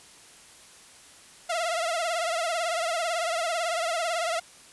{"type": "tone with vibrato", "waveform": "sawtooth", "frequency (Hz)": 673, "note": "E5", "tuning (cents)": 36, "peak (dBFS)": -22, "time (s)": [1.49, 4.4], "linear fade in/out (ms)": 10, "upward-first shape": "triangle", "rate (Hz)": 18, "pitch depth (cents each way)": 110, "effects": ["white hiss -51 dBFS RMS until 4.72 s", "resampled to 24000 Hz"]}